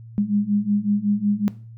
sine beating tone pair, 202.5 / 207.9 Hz, G#3 / G#3, -43 / +2 cents, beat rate 5.4 Hz, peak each -23 / -20 dBFS, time 0.18-1.48 s, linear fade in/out 0 ms, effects noise-tail reverb RT60 0.4 s tail -17 dB re dry + added 114 Hz sine -38 dBFS peak until 1.77 s

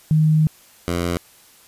sine / 10% pulse tone pair in turn, 155.56 / 86.65 Hz, D#3 / F2, 0 / -13 cents, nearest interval minor seventh, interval 1013 cents, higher first, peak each -12 dBFS, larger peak neither, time 0.11-0.47 / 0.88-1.17 s, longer first, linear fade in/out 0 ms, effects white hiss -50 dBFS RMS until 1.67 s + resampled to 32000 Hz

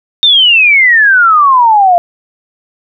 sine exponential sweep, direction down, 3688 to 681 Hz, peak -3 dBFS, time 0.23-1.98 s, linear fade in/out 0 ms, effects none

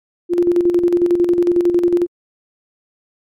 sine tone with tremolo, 349.2 Hz, F4, in tune, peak -9 dBFS, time 0.29-2.07 s, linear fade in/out 50 ms, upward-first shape square, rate 11 Hz, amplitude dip 55%, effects MP3 64 kbps

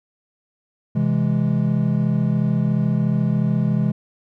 triangle chord, C augmented, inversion none, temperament equal, 130.81 / 164.81 / 207.7 Hz, C3 / E3 / G#3, 0 / 0 / 0 cents, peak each -19 dBFS, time 0.95-3.92 s, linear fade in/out 10 ms, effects none

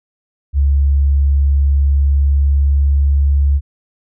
sine tone with pitch glide, 70 to 70.41 Hz, C#2 to C#2, +18 to +28 cents, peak -9 dBFS, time 0.53-3.61 s, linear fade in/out 50 ms, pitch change +10 cents, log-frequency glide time 1.93-3.41 s, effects none

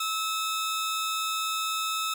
sawtooth tone pair together, 1300 / 3656 Hz, E6 / A#7, -24 / -34 cents, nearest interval octave + tritone, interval 1790 cents, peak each -25 / -30 dBFS, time 0-2.14 s, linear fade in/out 5 ms, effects none

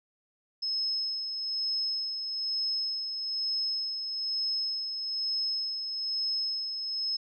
sine tone with tremolo, 5180 Hz, E8, 31 cents flat, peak -27 dBFS, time 0.62-7.17 s, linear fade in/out 10 ms, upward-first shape sine, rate 1.1 Hz, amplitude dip 45%, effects none

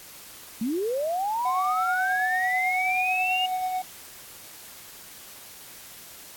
sine linear sweep, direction up, 207.8 to 2857 Hz, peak -24 dBFS, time 0.61-3.46 s, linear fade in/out 5 ms
triangle tone with tremolo, 741 Hz, F#5, 2 cents sharp, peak -22 dBFS, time 1.45-3.82 s, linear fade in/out 5 ms, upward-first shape sine, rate 9.2 Hz, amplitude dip 35%
effects white hiss -45 dBFS RMS until 6.36 s + AAC 64 kbps

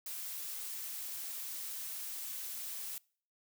blue noise, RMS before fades -42 dBFS, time 0.06-2.98 s, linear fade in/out 2 ms, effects noise-tail reverb RT60 0.5 s tail -25 dB re dry

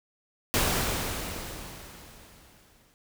pink noise with exponential decay, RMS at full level -23 dBFS, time 0.54-2.94 s, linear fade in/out 0 ms, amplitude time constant 520 ms, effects none

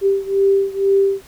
sine beating tone pair, 392 / 394.1 Hz, G4 / G4, 0 / +9 cents, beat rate 2.1 Hz, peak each -15 / -17 dBFS, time 0.01-1.22 s, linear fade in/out 50 ms, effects pink hiss -46 dBFS RMS until 1.27 s

